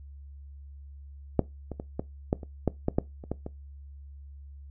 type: clicks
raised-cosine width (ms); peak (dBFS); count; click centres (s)
2; -7 / -22 / -21 / -16 / -10 / -27 / -10 / -11 / -9 / -28 / -16 / -22; 12; 1.393 / 1.717 / 1.799 / 1.995 / 2.329 / 2.432 / 2.677 / 2.884 / 2.985 / 3.239 / 3.316 / 3.464
effects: noise-tail reverb RT60 0.2 s tail -20 dB re dry + added 70 Hz sine -43 dBFS peak until 4.7 s